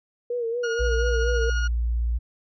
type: tone with vibrato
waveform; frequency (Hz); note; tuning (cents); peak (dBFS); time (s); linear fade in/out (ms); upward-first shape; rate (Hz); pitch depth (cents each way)
sine; 471.4; A#4; +19; -24; 0.3-1.5; 5; sine; 4.2; 66
type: tone with tremolo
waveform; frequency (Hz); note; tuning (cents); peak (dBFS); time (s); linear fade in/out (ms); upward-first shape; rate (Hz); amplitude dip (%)
40% pulse; 1435; F6; +47; -26; 0.63-1.68; 10; sine; 14; 35
type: tone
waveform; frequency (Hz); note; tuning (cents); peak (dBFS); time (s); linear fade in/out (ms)
sine; 58.27; A#1; 0; -21; 0.79-2.19; 20
effects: resampled to 16000 Hz